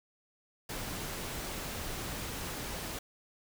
pink noise, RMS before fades -39 dBFS, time 0.69-2.99 s, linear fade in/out 5 ms, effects none

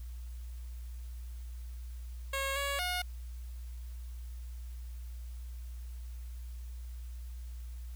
10% pulse tone with pitch steps, 545 / 561 / 721 Hz, C#5 / C#5 / F#5, -29 / +21 / -45 cents, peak -24 dBFS, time 2.33-3.02 s, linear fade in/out 5 ms, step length 230 ms, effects added 60 Hz sine -40 dBFS peak until 7.95 s + white hiss -62 dBFS RMS until 7.95 s

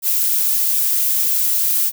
violet noise, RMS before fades -17 dBFS, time 0.02-1.92 s, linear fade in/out 50 ms, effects none

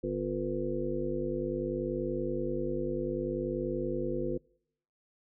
harmonic tone, 50.3 Hz, G1, 45 cents sharp, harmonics 1 / 3 / 5 / 7 / 9 / 10, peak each -40 / -40 / -38 / -34 / -39 / -36 dBFS, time 0.03-4.38 s, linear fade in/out 10 ms, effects noise-tail reverb RT60 0.7 s tail -25 dB re dry

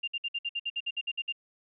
sine tone bursts, 2794 Hz, F7, in tune, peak -29 dBFS, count 13, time 0.03-1.325 s, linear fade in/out 10 ms, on 47 ms, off 57 ms, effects none

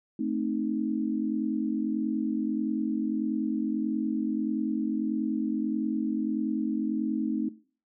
sine chord, A diminished, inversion none, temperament equal, 220 / 261.6 / 311.1 Hz, A3 / C4 / Eb4, 0 / 0 / 0 cents, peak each -31 dBFS, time 0.19-7.49 s, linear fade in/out 5 ms, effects noise-tail reverb RT60 0.4 s tail -17 dB re dry

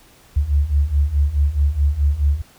sine beating tone pair, 69.3 / 74 Hz, C#2 / D2, 0 / +14 cents, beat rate 4.7 Hz, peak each -19 / -16 dBFS, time 0.36-2.42 s, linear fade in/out 10 ms, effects pink hiss -50 dBFS RMS until 2.58 s

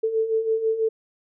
sine beating tone pair, 440 / 446.1 Hz, A4 / A4, 0 / +24 cents, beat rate 6.1 Hz, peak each -27 / -21 dBFS, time 0.03-0.89 s, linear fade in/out 10 ms, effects none

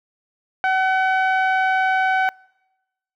sawtooth tone with low-pass filter, 756 Hz, F#5, 37 cents sharp, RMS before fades -19 dBFS, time 0.64-2.29 s, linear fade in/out 0 ms, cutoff 1800 Hz, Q 1.9, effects noise-tail reverb RT60 1.0 s tail -26 dB re dry

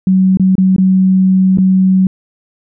sine tone with dropouts, 188.1 Hz, F#3, 29 cents sharp, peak -6 dBFS, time 0.07-2.07 s, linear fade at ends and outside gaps 2 ms, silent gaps 0.372-0.397 / 0.554-0.581 / 0.763-0.782 / 1.574-1.584 s, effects none

